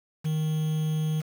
triangle tone with quantisation, 155.8 Hz, D#3, 3 cents sharp, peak -22 dBFS, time 0.24-1.22 s, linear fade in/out 20 ms, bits 7, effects none

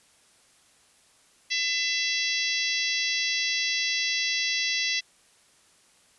harmonic tone, 670 Hz, E5, 28 cents sharp, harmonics 3 / 4 / 5 / 6 / 7 / 8 / 9, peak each -30 / -31 / -32 / -33 / -33 / -34 / -35 dBFS, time 1.5-5.01 s, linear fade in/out 20 ms, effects white hiss -60 dBFS RMS until 6.18 s + resampled to 24000 Hz

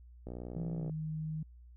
click train, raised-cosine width 2 ms, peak -30 dBFS, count 39, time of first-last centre 0.27-0.896 s, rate 60.7 Hz
sine tone with pitch glide, 164.81 to 156.46 Hz, E3 to D#3, 0 to +10 cents, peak -35 dBFS, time 0.56-1.43 s, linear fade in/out 5 ms, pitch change -90 cents, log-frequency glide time 0.77-0.84 s
effects added 60 Hz sine -52 dBFS peak until 1.76 s

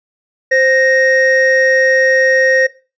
triangle tone pair together, 523.3 / 1864.8 Hz, C5 / A#6, 0 / 0 cents, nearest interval octave + minor seventh, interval 2200 cents, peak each -10 dBFS, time 0.51-2.67 s, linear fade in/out 10 ms, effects noise-tail reverb RT60 0.3 s tail -17 dB re dry + resampled to 16000 Hz

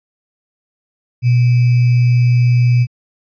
sine tone with sample-and-hold, 122 Hz, B2, 21 cents flat, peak -8 dBFS, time 1.22-2.87 s, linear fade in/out 50 ms, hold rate 2450 Hz, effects resampled to 11025 Hz

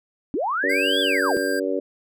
sine linear two-way sweep, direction up then down, 240 to 3500 to 241.7 Hz, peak -21 dBFS, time 0.34-1.37 s, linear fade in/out 0 ms, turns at 1 s
harmonic tone, 95 Hz, F#2, 46 cents sharp, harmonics 3 / 4 / 5 / 6, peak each -27 / -27 / -27 / -27 dBFS, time 0.63-1.8 s, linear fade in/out 10 ms
square tone, 1590 Hz, G6, 24 cents sharp, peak -27 dBFS, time 0.69-1.6 s, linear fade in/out 10 ms
effects none

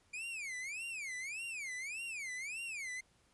45% pulse tone with vibrato, 2349 Hz, D7, in tune, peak -40 dBFS, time 0.13-3.01 s, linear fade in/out 10 ms, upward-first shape sine, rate 1.7 Hz, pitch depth 290 cents each way, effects pink hiss -71 dBFS RMS until 3.33 s + resampled to 24000 Hz

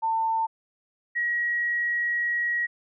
sine tone pair in turn, 897 / 1905.1 Hz, A5 / A#6, +33 / +37 cents, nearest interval octave + minor second, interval 1304 cents, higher second, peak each -22 / -23 dBFS, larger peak first, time 0.02-0.47 / 1.15-2.67 s, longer second, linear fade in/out 20 ms, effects none

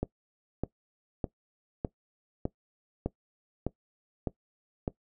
click train, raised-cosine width 2 ms, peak -16 dBFS, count 9, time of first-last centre 0.03-4.878 s, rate 1.65 Hz, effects noise-tail reverb RT60 0.1 s tail -19 dB re dry

